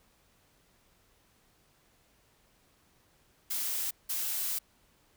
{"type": "noise bursts at uneven times", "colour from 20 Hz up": "blue", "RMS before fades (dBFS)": -33, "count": 2, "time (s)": [[3.5, 3.91], [4.09, 4.59]], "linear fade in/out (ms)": 10, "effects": ["pink hiss -67 dBFS RMS until 5.16 s"]}